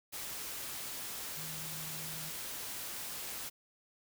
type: tone in noise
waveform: sine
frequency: 157.2 Hz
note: D#3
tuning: 18 cents sharp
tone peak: -48 dBFS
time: 1.36-2.31 s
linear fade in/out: 20 ms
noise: white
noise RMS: -42 dBFS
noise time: 0.12-3.5 s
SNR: -9 dB
effects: none